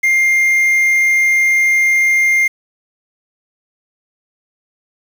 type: tone with quantisation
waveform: triangle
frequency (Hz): 2111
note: C7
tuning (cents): +15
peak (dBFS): -8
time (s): 0.03-2.48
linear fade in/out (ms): 10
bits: 6
effects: none